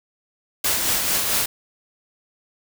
white noise with tremolo, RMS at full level -20 dBFS, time 0.64-1.46 s, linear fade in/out 5 ms, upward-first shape sine, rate 4.5 Hz, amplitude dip 35%, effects none

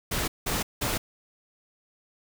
pink noise bursts, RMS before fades -28 dBFS, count 3, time 0.11-0.98 s, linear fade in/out 10 ms, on 170 ms, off 180 ms, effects none

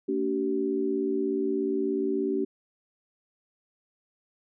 sine tone cluster, 226.4 / 286.6 / 383.4 Hz, A3 / D4 / G4, +50 / -42 / -38 cents, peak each -33 / -29 / -27 dBFS, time 0.08-2.45 s, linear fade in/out 10 ms, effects none

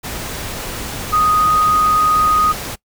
sine tone in noise, 1244.5 Hz, D#6, in tune, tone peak -11 dBFS, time 1.12-2.53 s, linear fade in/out 20 ms, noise pink, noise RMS -26 dBFS, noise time 0.03-2.76 s, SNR +12 dB, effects noise-tail reverb RT60 0.1 s tail -21 dB re dry

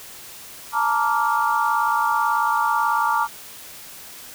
sine chord, Bb major seventh, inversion third, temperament just, 874.1 / 932.3 / 1165.4 / 1398.5 Hz, A5 / Bb5 / D6 / F6, -12 / 0 / -14 / +2 cents, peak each -24 / -22 / -22 / -25 dBFS, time 0.72-3.28 s, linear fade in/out 50 ms, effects white hiss -40 dBFS RMS until 4.34 s

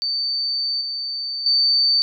sine tone with level steps, 4568 Hz, D8, 49 cents flat, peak -20 / -24 / -14 dBFS, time 0.02-2.02 s, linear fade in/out 0 ms, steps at 0.81 / 1.46 s, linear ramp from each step 2 ms, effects none

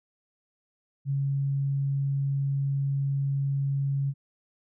sine tone, 138.59 Hz, C#3, in tune, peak -24 dBFS, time 1.05-4.14 s, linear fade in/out 50 ms, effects none

